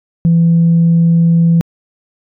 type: tone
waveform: sine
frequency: 167.4 Hz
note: E3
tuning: 27 cents sharp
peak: -5 dBFS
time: 0.25-1.61 s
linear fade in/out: 0 ms
effects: tanh soft clip ceiling -3 dBFS